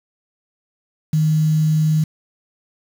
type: tone with quantisation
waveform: sine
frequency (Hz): 155.56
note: D#3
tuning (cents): 0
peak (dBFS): -13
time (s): 1.13-2.04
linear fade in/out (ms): 5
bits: 6
effects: none